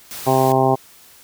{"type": "noise", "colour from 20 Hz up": "white", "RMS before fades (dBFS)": -32, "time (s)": [0.11, 0.52], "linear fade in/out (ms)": 0}
{"type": "harmonic tone", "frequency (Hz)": 131.8, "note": "C3", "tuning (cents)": 13, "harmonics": [1, 2, 3, 4, 5, 6, 7, 8], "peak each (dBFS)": [-21, -22, -19, -25, -20, -18, -24, -26], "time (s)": [0.26, 0.76], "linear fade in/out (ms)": 20}
{"effects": ["white hiss -47 dBFS RMS until 1.23 s"]}